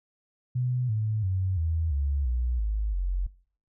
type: tone with pitch steps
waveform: sine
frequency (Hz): 125.1 / 108.28 / 93.72 / 81.12 / 70.21 / 60.77 / 52.6 / 45.53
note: B2 / A2 / F#2 / E2 / C#2 / B1 / G#1 / F#1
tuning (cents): +23 / -27 / +23 / -27 / +23 / -27 / +23 / -27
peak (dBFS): -24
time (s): 0.55-3.27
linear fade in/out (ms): 10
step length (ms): 340
effects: noise-tail reverb RT60 0.5 s tail -21 dB re dry